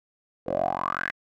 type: tone with band-pass filter sweep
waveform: 10% pulse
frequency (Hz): 45.37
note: F#1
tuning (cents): -33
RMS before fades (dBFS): -28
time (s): 0.46-1.12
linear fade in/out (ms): 20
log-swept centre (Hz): 470 to 1900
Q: 8.1
effects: none